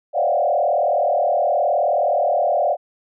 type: tone with frequency modulation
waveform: sine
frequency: 648 Hz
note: E5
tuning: 30 cents flat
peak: -15 dBFS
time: 0.13-2.77 s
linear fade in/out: 50 ms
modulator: 39.1 Hz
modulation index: 2.5
effects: none